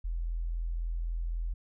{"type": "tone", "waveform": "sine", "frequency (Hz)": 41.91, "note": "E1", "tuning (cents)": 29, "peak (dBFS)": -30, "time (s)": [0.04, 1.54], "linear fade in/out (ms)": 10, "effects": []}